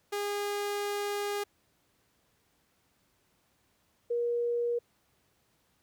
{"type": "tone pair in turn", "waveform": ["sawtooth", "sine"], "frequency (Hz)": [408.7, 475.8], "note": ["G#4", "A#4"], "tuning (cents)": [-28, 35], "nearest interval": "minor third", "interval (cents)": 263, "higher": "second", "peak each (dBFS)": -27, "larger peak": "neither", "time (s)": [[0.12, 1.44], [4.1, 4.79]], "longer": "first", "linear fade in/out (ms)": 10, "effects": ["pink hiss -71 dBFS RMS until 5.82 s", "high-pass 60 Hz 12 dB/octave"]}